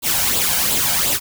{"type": "noise with flanger", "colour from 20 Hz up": "white", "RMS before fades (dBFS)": -18, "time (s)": [0.02, 1.2], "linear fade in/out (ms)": 50, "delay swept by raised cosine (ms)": [0.25, 1.35], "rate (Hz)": 2.8, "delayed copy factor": 0.6, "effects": []}